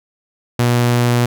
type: tone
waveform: sawtooth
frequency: 120.8 Hz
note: B2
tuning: 38 cents flat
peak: -8 dBFS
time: 0.59-1.26 s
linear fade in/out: 5 ms
effects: none